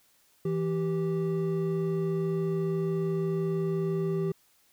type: tone pair together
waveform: triangle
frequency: 163.93 / 389.9 Hz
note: E3 / G4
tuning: -9 / -9 cents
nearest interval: octave + minor third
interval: 1500 cents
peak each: -27 dBFS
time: 0.45-4.32 s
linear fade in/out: 5 ms
effects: white hiss -65 dBFS RMS until 4.72 s

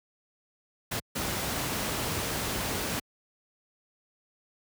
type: noise bursts at uneven times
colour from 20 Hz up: pink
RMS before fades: -31 dBFS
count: 2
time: 0.91-1 / 1.15-3 s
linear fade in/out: 10 ms
effects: high-pass 60 Hz 12 dB/octave

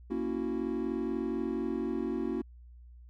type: chord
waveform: triangle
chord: F# dominant seventh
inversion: first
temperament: equal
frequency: 233.1 / 277.2 / 329.6 / 370 Hz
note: A#3 / C#4 / E4 / F#4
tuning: 0 / 0 / 0 / 0 cents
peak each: -34 dBFS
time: 0.1-2.42 s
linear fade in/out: 10 ms
effects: added 60 Hz sine -49 dBFS peak until 3.09 s

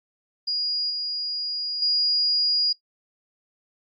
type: tone with level steps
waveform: sine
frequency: 4870 Hz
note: D#8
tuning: 38 cents flat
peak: -23 / -26 / -19 dBFS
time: 0.47-2.73 s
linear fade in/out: 10 ms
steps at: 0.9 / 1.82 s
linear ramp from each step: 2 ms
effects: noise-tail reverb RT60 0.1 s tail -17 dB re dry + AAC 64 kbps

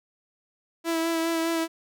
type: tone with vibrato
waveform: sawtooth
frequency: 329.6 Hz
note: E4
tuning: in tune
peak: -20 dBFS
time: 0.84-1.68 s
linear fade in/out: 50 ms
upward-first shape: sine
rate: 4.9 Hz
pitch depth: 20 cents each way
effects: none

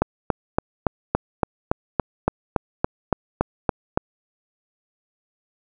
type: click train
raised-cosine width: 1 ms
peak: -3 dBFS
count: 15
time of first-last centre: 0.02-3.975 s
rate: 3.54 Hz
effects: none

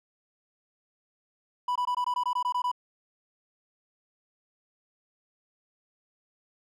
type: tone bursts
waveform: triangle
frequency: 987.8 Hz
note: B5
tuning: in tune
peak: -23 dBFS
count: 11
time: 1.68-2.716 s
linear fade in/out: 5 ms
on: 76 ms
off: 20 ms
effects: none

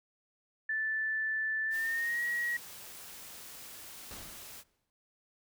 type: tone with pitch glide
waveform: sine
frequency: 1757 to 1905 Hz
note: A6 to A#6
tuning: -3 to +37 cents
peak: -30 dBFS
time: 0.69-2.57 s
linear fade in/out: 5 ms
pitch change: +140 cents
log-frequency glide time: 1.65-2.22 s
type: noise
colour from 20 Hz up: white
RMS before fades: -48 dBFS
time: 1.7-4.64 s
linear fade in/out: 50 ms
type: noise with exponential decay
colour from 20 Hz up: pink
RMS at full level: -45 dBFS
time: 4.11-4.9 s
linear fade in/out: 0 ms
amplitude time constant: 170 ms
effects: none

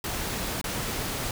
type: noise with dropouts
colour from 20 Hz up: pink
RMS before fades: -31 dBFS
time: 0.04-1.31 s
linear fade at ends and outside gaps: 2 ms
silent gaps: 0.614-0.641 s
effects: none

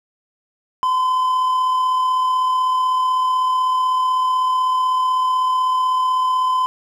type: tone with amplitude modulation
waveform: triangle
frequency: 1021 Hz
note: C6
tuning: 43 cents flat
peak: -12 dBFS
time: 0.83-6.66 s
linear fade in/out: 0 ms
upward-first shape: sine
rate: 36 Hz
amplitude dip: 25%
effects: none

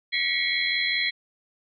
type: tone cluster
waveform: sine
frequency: 1932 / 2154 / 2239 / 3329 / 4082 Hz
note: B6 / C7 / C#7 / G#7 / C8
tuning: -39 / +50 / +17 / +3 / -44 cents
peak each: -29 dBFS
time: 0.12-1.11 s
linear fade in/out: 20 ms
effects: none

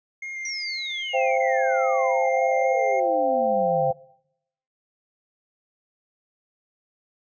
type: tone with vibrato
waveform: triangle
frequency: 2121 Hz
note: C7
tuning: 23 cents sharp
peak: -29 dBFS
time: 0.22-3 s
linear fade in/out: 5 ms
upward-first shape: square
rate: 3.7 Hz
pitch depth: 11 cents each way
type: exponential sweep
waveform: sine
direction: down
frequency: 5920 to 138.59 Hz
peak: -30 dBFS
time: 0.45-3.91 s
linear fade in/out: 2 ms
type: chord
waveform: sine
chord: C suspended fourth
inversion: none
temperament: equal with one note detuned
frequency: 523.3 / 680.9 / 784 Hz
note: C5 / F5 / G5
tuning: 0 / -44 / 0 cents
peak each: -22 / -26 / -24 dBFS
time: 1.13-3.93 s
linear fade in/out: 20 ms
effects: noise-tail reverb RT60 0.8 s tail -22 dB re dry + resampled to 16000 Hz

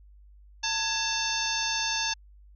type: harmonic tone with a mistuned harmonic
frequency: 894 Hz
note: A5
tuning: 27 cents sharp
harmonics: 1 / 2 / 3 / 4 / 5 / 6 / 7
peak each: -34 / -34 / -34 / -34 / -34 / -34 / -34 dBFS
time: 0.63-2.14 s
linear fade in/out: 10 ms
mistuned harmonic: 2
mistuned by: -120 cents
effects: added 50 Hz sine -50 dBFS peak until 2.55 s

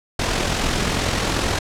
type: noise with amplitude modulation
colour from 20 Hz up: pink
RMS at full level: -19 dBFS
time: 0.19-1.59 s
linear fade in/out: 5 ms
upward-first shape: sine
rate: 42.6 Hz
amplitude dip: 40%
effects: low-pass 7000 Hz 12 dB/octave

